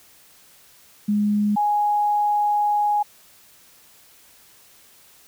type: tone pair in turn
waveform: sine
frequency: 207.7 / 830.8 Hz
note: G#3 / G#5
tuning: 0 / 0 cents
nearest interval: 2 octaves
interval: 2400 cents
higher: second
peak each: -17 dBFS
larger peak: neither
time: 1.08-1.56 / 1.56-3.03 s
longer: second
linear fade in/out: 10 ms
effects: white hiss -52 dBFS RMS until 5.27 s